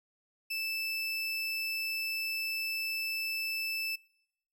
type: tone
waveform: 30% pulse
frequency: 2637 Hz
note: E7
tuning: in tune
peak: -30 dBFS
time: 0.5-3.96 s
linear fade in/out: 10 ms
effects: noise-tail reverb RT60 0.8 s tail -24 dB re dry